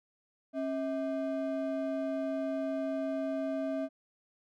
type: ring-modulated tone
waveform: triangle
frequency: 457.3 Hz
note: A#4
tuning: 33 cents flat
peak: -26 dBFS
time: 0.53-3.89 s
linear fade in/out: 50 ms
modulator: 186 Hz
effects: none